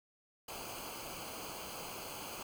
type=noise with comb filter; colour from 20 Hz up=pink; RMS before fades=-45 dBFS; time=0.48-2.43 s; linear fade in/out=5 ms; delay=0.54 ms; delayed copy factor=-0.75; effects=none